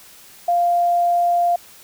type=tone; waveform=sine; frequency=697 Hz; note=F5; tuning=4 cents flat; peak=-14 dBFS; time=0.48-1.56 s; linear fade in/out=5 ms; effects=white hiss -45 dBFS RMS until 1.83 s